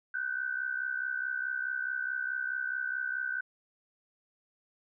sine tone pair together, 1480 / 1544.7 Hz, F#6 / G6, 0 / -26 cents, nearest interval minor second, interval 74 cents, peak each -34 / -34 dBFS, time 0.14-3.41 s, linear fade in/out 5 ms, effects none

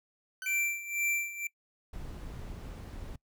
40% pulse tone with exponential decay, 1520 Hz, F#6, 46 cents sharp, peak -36 dBFS, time 0.42-0.8 s, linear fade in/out 1 ms, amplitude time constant 82 ms
square tone with tremolo, 2349 Hz, D7, in tune, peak -28 dBFS, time 0.46-1.47 s, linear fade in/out 2 ms, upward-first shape sine, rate 2 Hz, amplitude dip 80%
brown noise, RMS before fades -42 dBFS, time 1.93-3.16 s, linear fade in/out 5 ms
effects noise-tail reverb RT60 0.1 s tail -23 dB re dry

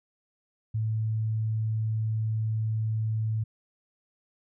sine tone, 110 Hz, A2, in tune, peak -25 dBFS, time 0.74-3.44 s, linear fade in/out 10 ms, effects none

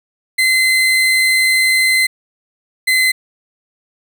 35% pulse tone pair in turn, 2056 / 2046 Hz, C7 / C7, -31 / -39 cents, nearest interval unison, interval 8 cents, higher first, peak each -9 dBFS, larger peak neither, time 0.38-2.07 / 2.87-3.12 s, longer first, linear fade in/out 10 ms, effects none

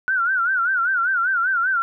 sine tone with vibrato, 1457 Hz, F#6, 27 cents flat, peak -17 dBFS, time 0.08-1.82 s, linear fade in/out 0 ms, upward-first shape sine, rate 5.1 Hz, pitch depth 130 cents each way, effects none

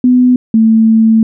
sine tone pair in turn, 250 / 222.7 Hz, B3 / A3, +21 / +21 cents, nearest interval major second, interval 200 cents, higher first, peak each -4 dBFS, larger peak neither, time 0.04-0.36 / 0.54-1.23 s, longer second, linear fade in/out 2 ms, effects none

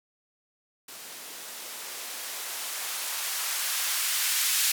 violet noise with band-pass filter sweep, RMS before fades -31 dBFS, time 0.88-4.72 s, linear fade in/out 5 ms, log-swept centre 200 to 2000 Hz, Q 0.74, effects none

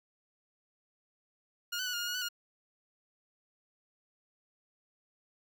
15% pulse tone with pitch steps, 1423 / 1506 / 1474 / 1417 / 1427 / 1447 / 1492 / 1425 Hz, F6 / F#6 / F#6 / F6 / F6 / F#6 / F#6 / F6, +32 / +30 / -7 / +25 / +37 / -39 / +14 / +34 cents, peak -27 dBFS, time 1.72-2.288 s, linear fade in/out 10 ms, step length 71 ms, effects none

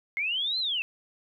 sine linear two-way sweep, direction up then down, 2100 to 4186 to 2580 Hz, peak -26 dBFS, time 0.17-0.82 s, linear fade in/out 0 ms, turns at 0.59 s, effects 11-bit

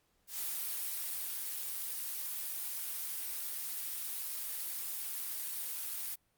blue noise with ADSR envelope, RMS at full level -37 dBFS, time 0.27-6.16 s, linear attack 130 ms, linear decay 1200 ms, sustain -2 dB, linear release 25 ms, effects pink hiss -75 dBFS RMS until 6.37 s + Opus 48 kbps

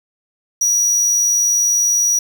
square tone, 5800 Hz, F#8, 35 cents flat, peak -13 dBFS, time 0.61-2.19 s, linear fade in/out 5 ms, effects 7-bit

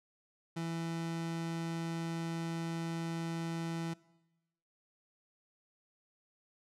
30% pulse tone, 165.9 Hz, E3, 11 cents sharp, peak -33 dBFS, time 0.56-3.94 s, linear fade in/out 10 ms, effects noise-tail reverb RT60 1.0 s tail -21 dB re dry + low-pass 9000 Hz 12 dB/octave

